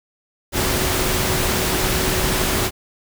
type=tone in noise; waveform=sine; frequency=371.2 Hz; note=F#4; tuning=6 cents sharp; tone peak=-27 dBFS; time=0.52-2.71 s; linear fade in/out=50 ms; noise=pink; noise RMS=-20 dBFS; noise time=0.52-2.71 s; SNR=-10 dB; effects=none